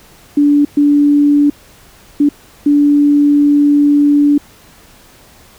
sine tone bursts at uneven times, 290 Hz, D4, 22 cents flat, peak -6 dBFS, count 4, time 0.37-0.65 / 0.77-1.5 / 2.2-2.29 / 2.66-4.38 s, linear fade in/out 5 ms, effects pink hiss -43 dBFS RMS until 5.58 s

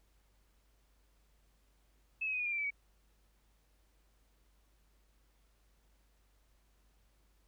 sine tone with pitch steps, 2604 / 2552 / 2501 / 2451 / 2402 / 2354 / 2307 / 2260 Hz, E7 / D#7 / D#7 / D#7 / D7 / D7 / D7 / C#7, -22 / +43 / +8 / -27 / +38 / +3 / -31 / +33 cents, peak -33 dBFS, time 2.21-2.706 s, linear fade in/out 10 ms, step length 62 ms, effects added 50 Hz sine -68 dBFS peak until 7.47 s + pink hiss -75 dBFS RMS until 7.47 s

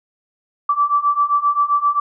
sine beating tone pair, 1157 / 1164.6 Hz, D6 / D6, -26 / -15 cents, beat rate 7.6 Hz, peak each -18 / -16 dBFS, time 0.69-2 s, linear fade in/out 5 ms, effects none

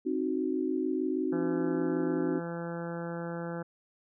sine chord, C diminished, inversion none, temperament equal with one note detuned, 264.7 / 311.1 / 370 Hz, C4 / Eb4 / Gb4, +20 / 0 / 0 cents, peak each -32 dBFS, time 0.05-2.4 s, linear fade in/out 20 ms
harmonic tone, 169.6 Hz, E3, 50 cents sharp, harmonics 1 / 2 / 3 / 4 / 5 / 6 / 7 / 8 / 9 / 10, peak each -37 / -41 / -39 / -48 / -46 / -54 / -52 / -48 / -48 / -54 dBFS, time 1.32-3.63 s, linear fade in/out 10 ms
effects none

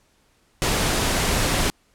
pink noise, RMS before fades -21 dBFS, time 0.62-1.7 s, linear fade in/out 0 ms, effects pink hiss -62 dBFS RMS until 1.94 s + low-pass 11000 Hz 12 dB/octave

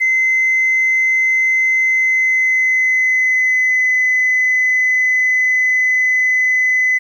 sine tone with pitch glide, 2057 to 2018 Hz, C7 to B6, -30 to +37 cents, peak -10 dBFS, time 0-6.99 s, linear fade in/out 20 ms, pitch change -33 cents, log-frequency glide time 1.82-3.96 s, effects tanh soft clip ceiling -8 dBFS + 8-bit

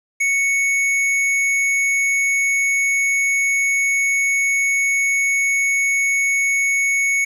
square tone, 2217 Hz, C#7, in tune, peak -16 dBFS, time 0.2-7.25 s, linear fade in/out 10 ms, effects low-pass 10000 Hz 12 dB/octave + 8-bit

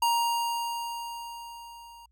square tone with level ramp, 937 Hz, A#5, 9 cents sharp, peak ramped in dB -22 to -48 dBFS, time 0.02-2.06 s, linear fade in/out 5 ms, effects added 60 Hz sine -63 dBFS peak until 2.11 s

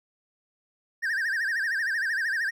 triangle tone with vibrato, 1707 Hz, G#6, 47 cents sharp, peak -23 dBFS, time 1.02-2.51 s, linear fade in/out 20 ms, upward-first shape sine, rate 13 Hz, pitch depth 170 cents each way, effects none

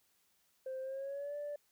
sine tone with pitch glide, 523.3 to 584 Hz, C5 to D5, 0 to -10 cents, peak -37 dBFS, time 0.66-1.56 s, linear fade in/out 5 ms, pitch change +190 cents, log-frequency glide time 0.81-1.36 s, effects tanh soft clip ceiling -36 dBFS + white hiss -74 dBFS RMS until 1.71 s

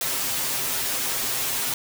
white noise with comb filter, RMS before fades -26 dBFS, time 0.01-1.74 s, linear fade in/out 2 ms, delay 7.5 ms, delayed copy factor +0.9, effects none

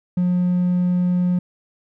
triangle tone, 179 Hz, F3, 43 cents sharp, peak -13 dBFS, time 0.17-1.39 s, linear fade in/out 5 ms, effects tanh soft clip ceiling -10 dBFS

